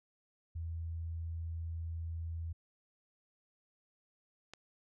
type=tone; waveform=sine; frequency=82.6 Hz; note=E2; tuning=4 cents sharp; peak=-37 dBFS; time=0.55-2.53 s; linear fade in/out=10 ms
type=click; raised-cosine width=0.2 ms; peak=-30 dBFS; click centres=4.536 s
effects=none